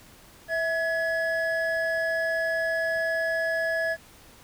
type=tone pair together; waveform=triangle; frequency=654 / 1689.4 Hz; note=E5 / G#6; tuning=-14 / +29 cents; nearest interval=octave + major third; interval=1643 cents; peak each=-25 dBFS; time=0.48-3.97 s; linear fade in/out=50 ms; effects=pink hiss -52 dBFS RMS until 4.43 s